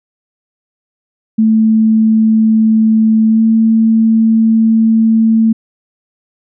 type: tone with pitch glide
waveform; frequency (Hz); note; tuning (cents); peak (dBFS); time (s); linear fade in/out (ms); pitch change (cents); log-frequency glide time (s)
sine; 220.3 to 223.5; A3 to A3; +2 to +27; -6; 1.38-5.53; 10; +25; 3.28-3.42
effects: none